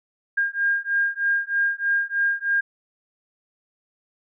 sine beating tone pair, 1611 / 1614.2 Hz, G6 / G#6, +47 / -50 cents, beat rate 3.2 Hz, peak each -23 dBFS, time 0.37-2.61 s, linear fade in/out 10 ms, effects none

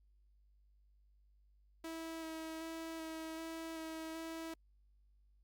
sawtooth tone with vibrato, 323.4 Hz, E4, 33 cents flat, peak -39 dBFS, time 1.84-4.54 s, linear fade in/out 5 ms, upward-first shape square, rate 1.3 Hz, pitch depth 13 cents each way, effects added 50 Hz sine -66 dBFS peak until 5.43 s + Opus 48 kbps

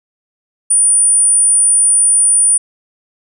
sine tone, 9397 Hz, D9, in tune, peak -7 dBFS, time 0.7-2.58 s, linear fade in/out 10 ms, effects none

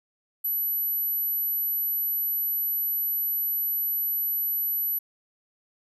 sine tone, 11840 Hz, F#9, in tune, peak -24 dBFS, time 0.44-4.99 s, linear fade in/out 10 ms, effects none

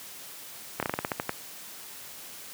slowing click train, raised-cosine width 0.5 ms, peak -12 dBFS, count 10, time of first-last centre 0.8-1.294 s, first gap 27 ms, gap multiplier 1.17, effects white hiss -44 dBFS RMS until 2.53 s + high-pass 100 Hz 12 dB/octave

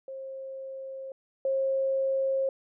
sine tone pair in turn, 534 / 536.6 Hz, C5 / C5, +35 / +44 cents, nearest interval unison, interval 9 cents, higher second, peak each -36 / -24 dBFS, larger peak second, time 0.08-1.12 / 1.45-2.49 s, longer neither, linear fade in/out 2 ms, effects none

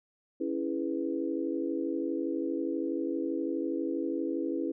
sine chord, C# minor seventh, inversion none, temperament equal, 277.2 / 329.6 / 415.3 / 493.9 Hz, C#4 / E4 / G#4 / B4, 0 / 0 / 0 / 0 cents, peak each -34 / -32 / -38 / -38 dBFS, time 0.4-4.72 s, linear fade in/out 10 ms, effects none

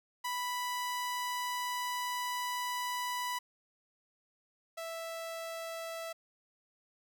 sawtooth tone pair in turn, 987.8 / 659.3 Hz, B5 / E5, 0 / 0 cents, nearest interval perfect fifth, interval 700 cents, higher first, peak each -30 / -35 dBFS, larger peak first, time 0.24-3.39 / 4.77-6.13 s, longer first, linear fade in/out 10 ms, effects none

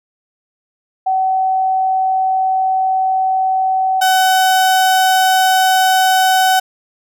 sine / 35% pulse tone pair in turn, 758 / 752.8 Hz, F#5 / F#5, +42 / +30 cents, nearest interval unison, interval 12 cents, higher first, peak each -12 / -8 dBFS, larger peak second, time 1.06-4.01 / 4.01-6.6 s, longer first, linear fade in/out 10 ms, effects none

